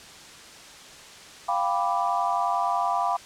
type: chord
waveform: sine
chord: G dominant seventh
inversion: third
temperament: equal with one note detuned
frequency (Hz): 698.5 / 789.4 / 987.8 / 1174.7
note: F5 / G5 / B5 / D6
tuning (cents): 0 / +12 / 0 / 0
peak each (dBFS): -27 / -28 / -27 / -29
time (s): 1.48-3.17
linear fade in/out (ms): 10
effects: white hiss -45 dBFS RMS until 3.25 s + low-pass 7000 Hz 12 dB/octave